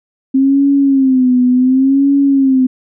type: tone with vibrato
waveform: sine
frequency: 264.1 Hz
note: C4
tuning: 16 cents sharp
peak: -7 dBFS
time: 0.34-2.67 s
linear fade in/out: 10 ms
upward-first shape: sine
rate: 0.69 Hz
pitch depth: 100 cents each way
effects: none